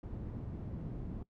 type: low-pass noise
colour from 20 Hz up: white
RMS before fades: -42 dBFS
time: 0.03-1.23 s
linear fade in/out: 5 ms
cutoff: 180 Hz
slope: 12 dB/octave
effects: noise-tail reverb RT60 0.1 s tail -20 dB re dry